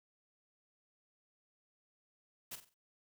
white noise with echo, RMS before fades -44 dBFS, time 2.51-2.56 s, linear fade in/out 10 ms, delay 46 ms, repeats 4, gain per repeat -9 dB, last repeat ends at 2.744 s, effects none

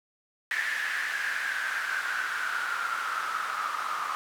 white noise with band-pass filter sweep, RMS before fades -31 dBFS, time 0.51-4.15 s, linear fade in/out 0 ms, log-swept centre 1800 to 1200 Hz, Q 8.2, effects none

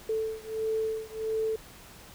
sine beating tone pair, 440 / 441.5 Hz, A4 / A4, 0 / +6 cents, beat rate 1.5 Hz, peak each -31 / -32 dBFS, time 0.09-1.56 s, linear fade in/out 5 ms, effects pink hiss -50 dBFS RMS until 2.14 s

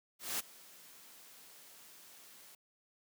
white noise with ADSR envelope, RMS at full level -35 dBFS, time 0.19-2.55 s, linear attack 200 ms, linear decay 21 ms, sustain -22 dB, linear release 4 ms, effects high-pass 150 Hz 12 dB/octave

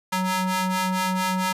sawtooth ring-modulated tone, 371.2 Hz, F#4, 6 cents sharp, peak -15 dBFS, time 0.12-1.53 s, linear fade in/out 10 ms, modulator 559 Hz, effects resampled to 32000 Hz + 8-bit

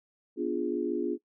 sine chord, B diminished seventh, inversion none, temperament equal, 246.9 / 293.7 / 349.2 / 415.3 Hz, B3 / D4 / F4 / Ab4, 0 / 0 / 0 / 0 cents, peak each -35 / -33 / -31 / -34 dBFS, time 0.36-1.18 s, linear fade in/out 50 ms, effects noise-tail reverb RT60 0.1 s tail -20 dB re dry

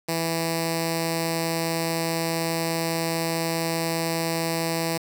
5% pulse tone with notch filter, 164.81 Hz, E3, in tune, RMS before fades -26 dBFS, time 0.08-4.98 s, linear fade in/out 10 ms, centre 1400 Hz, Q 0.82, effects 7-bit

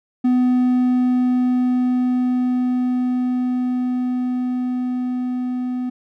triangle tone with level ramp, 250.4 Hz, B3, 24 cents sharp, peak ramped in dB -11 to -19 dBFS, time 0.24-5.9 s, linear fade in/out 10 ms, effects none

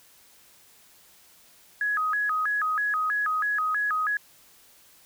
sine tone with vibrato, 1451 Hz, F#6, 34 cents flat, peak -23 dBFS, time 1.81-4.17 s, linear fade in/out 2 ms, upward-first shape square, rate 3.1 Hz, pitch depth 250 cents each way, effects white hiss -56 dBFS RMS until 5.05 s

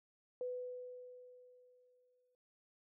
sine tone with exponential decay, 498.4 Hz, B4, 16 cents sharp, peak -37 dBFS, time 0.41-2.35 s, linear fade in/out 1 ms, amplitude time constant 420 ms, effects none

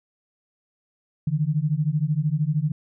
sine beating tone pair, 145.3 / 158.3 Hz, D3 / D#3, -18 / +30 cents, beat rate 13 Hz, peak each -23 dBFS, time 1.27-2.72 s, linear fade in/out 5 ms, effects none

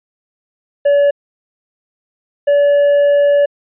triangle tone pair in turn, 571 / 573.7 Hz, D5 / D5, -49 / -41 cents, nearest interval unison, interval 8 cents, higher second, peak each -6 dBFS, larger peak neither, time 0.85-1.11 / 2.47-3.46 s, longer second, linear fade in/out 10 ms, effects resampled to 8000 Hz

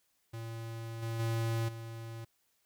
square tone with level steps, 114.1 Hz, A#2, 37 cents flat, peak -40 / -35 / -31 / -42 dBFS, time 0.33-2.25 s, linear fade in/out 10 ms, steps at 1.02 / 1.19 / 1.68 s, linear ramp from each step 10 ms, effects white hiss -75 dBFS RMS until 2.65 s

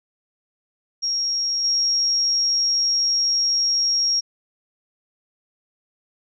sine tone with level steps, 5588 Hz, F8, in tune, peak -20 / -17 dBFS, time 1.02-4.21 s, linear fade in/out 20 ms, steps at 1.64 s, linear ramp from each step 5 ms, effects none

